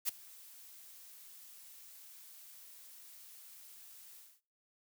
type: noise with ADSR envelope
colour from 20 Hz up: blue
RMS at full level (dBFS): -31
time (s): 0.05-4.41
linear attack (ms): 36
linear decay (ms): 10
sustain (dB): -24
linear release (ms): 240
effects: noise-tail reverb RT60 0.4 s tail -22 dB re dry